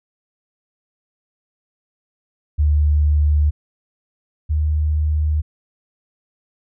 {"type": "tone pair in turn", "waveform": "sine", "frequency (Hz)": [74.5, 76.29], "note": ["D2", "D#2"], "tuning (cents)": [25, -34], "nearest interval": "unison", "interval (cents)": 41, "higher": "second", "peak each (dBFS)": [-12, -15], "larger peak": "first", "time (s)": [[2.58, 3.51], [4.49, 5.42]], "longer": "neither", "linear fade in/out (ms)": 20, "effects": []}